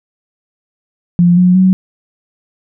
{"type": "tone with pitch steps", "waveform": "sine", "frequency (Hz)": [174.61, 180.66, 186.93], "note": ["F3", "F#3", "F#3"], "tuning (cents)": [0, -41, 18], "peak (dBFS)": -5, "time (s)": [1.19, 1.73], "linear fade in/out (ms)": 0, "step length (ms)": 180, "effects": []}